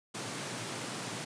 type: high-pass noise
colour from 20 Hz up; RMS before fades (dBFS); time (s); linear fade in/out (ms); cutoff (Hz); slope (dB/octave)
pink; -39; 0.14-1.25; 10; 110; 96
effects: resampled to 22050 Hz